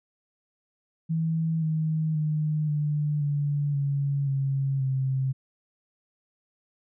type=tone with pitch steps; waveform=sine; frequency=162 / 157.48 / 153.08 / 148.81 / 144.66 / 140.62 / 136.7 / 132.88 Hz; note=E3 / D#3 / D#3 / D3 / D3 / C#3 / C#3 / C3; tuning=-30 / +21 / -28 / +23 / -26 / +25 / -24 / +27 cents; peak=-23 dBFS; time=1.09-5.33 s; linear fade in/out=20 ms; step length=530 ms; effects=none